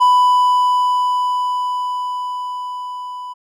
triangle tone with level ramp, 994 Hz, B5, 11 cents sharp, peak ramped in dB -6 to -25 dBFS, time 0-3.34 s, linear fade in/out 20 ms, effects none

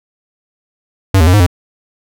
square tone with pitch steps, 96.2 / 79.5 / 90.2 / 104 / 88.4 Hz, G2 / D#2 / F#2 / G#2 / F2, -32 / +38 / -44 / +3 / +22 cents, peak -6 dBFS, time 1.14-1.465 s, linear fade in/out 5 ms, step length 65 ms, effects none

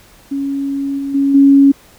sine tone with level steps, 277.2 Hz, C#4, in tune, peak -16 / -18 / -10 / -4 dBFS, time 0.31-1.72 s, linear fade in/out 10 ms, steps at 0.98 / 1.14 / 1.34 s, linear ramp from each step 10 ms, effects pink hiss -45 dBFS RMS until 1.98 s

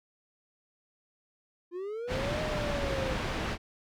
triangle linear two-way sweep, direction up then down, 341 to 622.3 to 509 Hz, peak -32 dBFS, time 1.71-3.18 s, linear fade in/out 50 ms, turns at 2.41 s
pink low-pass noise, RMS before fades -33 dBFS, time 2.07-3.58 s, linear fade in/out 50 ms, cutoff 3400 Hz, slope 12 dB/octave
effects none

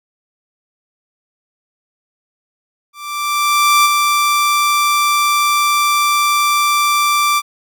sawtooth tone with ADSR envelope, 1174.7 Hz, D6, in tune, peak -4 dBFS, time 2.93-7.42 s, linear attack 920 ms, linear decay 21 ms, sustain -4 dB, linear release 43 ms, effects none

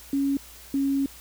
sine tone pair in turn, 277.2 / 275.3 Hz, C#4 / C#4, 0 / -12 cents, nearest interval unison, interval 12 cents, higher first, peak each -21 dBFS, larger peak neither, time 0.13-0.37 / 0.74-1.06 s, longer second, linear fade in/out 2 ms, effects added 60 Hz sine -51 dBFS peak until 1.2 s + white hiss -47 dBFS RMS until 1.2 s

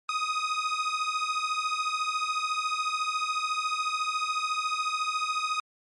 sawtooth beating tone pair, 1244.5 / 1258.5 Hz, D#6 / D#6, 0 / +19 cents, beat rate 14 Hz, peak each -26 dBFS, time 0.09-5.6 s, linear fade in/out 2 ms, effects low-pass 6000 Hz 12 dB/octave + MP3 48 kbps

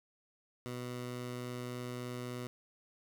15% pulse tone, 123.47 Hz, B2, in tune, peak -33 dBFS, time 0.66-2.47 s, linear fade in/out 0 ms, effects none

